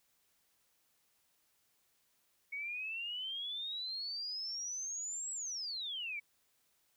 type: exponential two-way sweep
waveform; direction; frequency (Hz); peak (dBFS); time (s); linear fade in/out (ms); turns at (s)
sine; up then down; 2217 to 7800 to 2240; -38; 2.52-6.2; 10; 5.32
effects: white hiss -75 dBFS RMS until 6.96 s